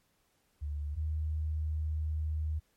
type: tone pair in turn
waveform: sine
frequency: 73.42 / 77.42 Hz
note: D2 / D#2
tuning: 0 / -8 cents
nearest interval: minor second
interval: 92 cents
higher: second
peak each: -33 / -30 dBFS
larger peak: second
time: 0.61-0.96 / 0.96-2.6 s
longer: second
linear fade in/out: 20 ms
effects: pink hiss -73 dBFS RMS until 2.76 s + MP3 64 kbps